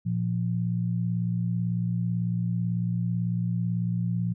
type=tone pair together; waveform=sine; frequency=116.54 / 174.61 Hz; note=A#2 / F3; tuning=0 / 0 cents; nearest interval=perfect fifth; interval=700 cents; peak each=-27 dBFS; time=0.05-4.34 s; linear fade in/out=20 ms; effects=none